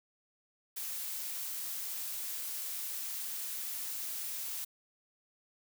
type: noise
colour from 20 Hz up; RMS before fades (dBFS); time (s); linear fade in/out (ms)
blue; -39; 0.76-4.65; 10
effects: none